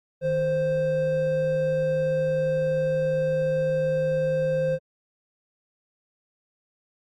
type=tone pair together; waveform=triangle; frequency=155.35 / 523.3 Hz; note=D#3 / C5; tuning=-2 / 0 cents; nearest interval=octave + major sixth; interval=2102 cents; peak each=-27 / -20 dBFS; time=0.21-4.79 s; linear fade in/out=50 ms; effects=Opus 48 kbps